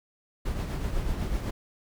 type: noise with tremolo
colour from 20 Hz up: brown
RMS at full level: -28 dBFS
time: 0.45-1.51 s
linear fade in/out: 10 ms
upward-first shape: triangle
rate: 8 Hz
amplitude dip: 45%
effects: none